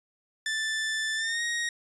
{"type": "tone with pitch glide", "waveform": "sawtooth", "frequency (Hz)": [1762, 1877.6], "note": ["A6", "A#6"], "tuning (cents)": [2, 12], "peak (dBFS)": -24, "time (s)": [0.46, 1.69], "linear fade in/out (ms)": 2, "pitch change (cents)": 110, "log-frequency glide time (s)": [1.16, 1.42], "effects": ["resampled to 22050 Hz"]}